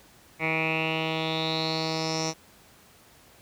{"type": "tone with low-pass filter sweep", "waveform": "10% pulse", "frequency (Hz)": 160, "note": "D#3", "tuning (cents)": 49, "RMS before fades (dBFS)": -28, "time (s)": [0.39, 2.34], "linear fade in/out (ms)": 50, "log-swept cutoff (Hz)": [2200, 5900], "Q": 7.4, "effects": ["pink hiss -55 dBFS RMS until 3.41 s", "high-pass 60 Hz 12 dB/octave"]}